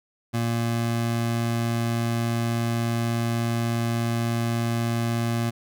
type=tone; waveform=25% pulse; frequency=116.54 Hz; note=A#2; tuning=in tune; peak=-19 dBFS; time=0.33-5.51 s; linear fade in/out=20 ms; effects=none